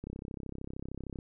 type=click train; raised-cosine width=3 ms; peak=-27 dBFS; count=39; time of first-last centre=0.04-1.188 s; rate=33.1 Hz; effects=none